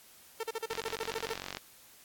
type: tone bursts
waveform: sawtooth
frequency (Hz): 450.3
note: A4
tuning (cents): +40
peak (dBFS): -29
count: 13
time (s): 0.4-1.334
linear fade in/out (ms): 5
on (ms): 34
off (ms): 41
type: click train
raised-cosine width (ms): 0.2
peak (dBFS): -20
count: 41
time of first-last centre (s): 0.71-1.57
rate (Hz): 46.5
effects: white hiss -57 dBFS RMS until 2.04 s + AAC 64 kbps